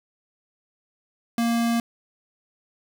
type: tone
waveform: square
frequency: 233.1 Hz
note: A#3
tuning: in tune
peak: -21 dBFS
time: 1.38-1.8 s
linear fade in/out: 2 ms
effects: 8-bit